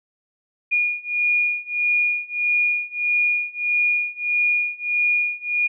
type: beating tone pair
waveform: sine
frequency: 2436 / 2437.6 Hz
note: D#7 / D#7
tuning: -37 / -36 cents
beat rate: 1.6 Hz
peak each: -22 / -21 dBFS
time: 0.71-5.68 s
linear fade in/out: 20 ms
effects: none